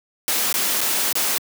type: noise with dropouts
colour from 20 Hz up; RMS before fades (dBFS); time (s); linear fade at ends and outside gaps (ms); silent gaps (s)
white; -21; 0.28-1.38; 0; 0.526-0.541 / 0.807-0.814 / 1.126-1.154
effects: high-pass 200 Hz 12 dB/octave